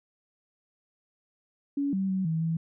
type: tone with pitch steps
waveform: sine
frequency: 282.1 / 192.5 / 189.1 / 161.3 / 163.5 Hz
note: C#4 / G3 / F#3 / E3 / E3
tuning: +30 / -31 / +38 / -37 / -14 cents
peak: -25 dBFS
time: 1.77-2.57 s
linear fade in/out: 5 ms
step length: 160 ms
effects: none